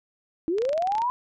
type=linear sweep; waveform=sine; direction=up; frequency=311.1 to 1015 Hz; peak=-22 dBFS; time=0.48-1.1 s; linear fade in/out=0 ms
type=clicks; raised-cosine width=0.2 ms; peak=-20 dBFS; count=12; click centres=0.584 / 0.62 / 0.652 / 0.692 / 0.731 / 0.778 / 0.823 / 0.873 / 0.921 / 0.952 / 0.982 / 1.019 s
effects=none